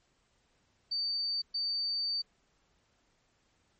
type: tone bursts at uneven times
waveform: sine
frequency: 4595 Hz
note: D8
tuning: 39 cents flat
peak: -30 dBFS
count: 2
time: 0.91-1.42 / 1.54-2.22 s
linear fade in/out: 10 ms
effects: pink hiss -72 dBFS RMS until 3.79 s + MP3 32 kbps